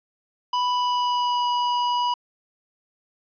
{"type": "tone with pitch glide", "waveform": "square", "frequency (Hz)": [989, 974.8], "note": ["B5", "B5"], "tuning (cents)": [2, -23], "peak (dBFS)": -21, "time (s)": [0.53, 2.14], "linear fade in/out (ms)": 5, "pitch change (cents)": -25, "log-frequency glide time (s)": [0.71, 1.48], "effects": ["resampled to 11025 Hz", "9-bit"]}